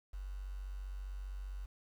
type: tone with quantisation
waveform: sine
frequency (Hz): 47.57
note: F#1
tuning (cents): +49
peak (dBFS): -40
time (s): 0.13-1.66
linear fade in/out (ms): 10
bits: 10
effects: none